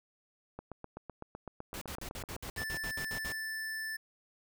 click train, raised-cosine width 1 ms, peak -28 dBFS, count 18, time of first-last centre 0.59-2.745 s, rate 7.89 Hz
pink noise bursts, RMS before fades -42 dBFS, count 12, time 1.74-3.321 s, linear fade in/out 0 ms, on 74 ms, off 63 ms
square tone, 1760 Hz, A6, in tune, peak -37 dBFS, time 2.57-3.97 s, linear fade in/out 10 ms
effects none

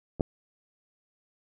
clicks, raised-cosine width 2 ms, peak -25 / -10 dBFS, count 2, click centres 0.197 / 0.208 s, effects none

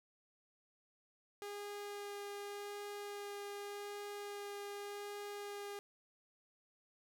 sawtooth tone with vibrato, 407.5 Hz, G#4, 33 cents flat, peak -40 dBFS, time 1.42-5.79 s, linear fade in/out 0 ms, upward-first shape sine, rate 0.86 Hz, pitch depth 8 cents each way, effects none

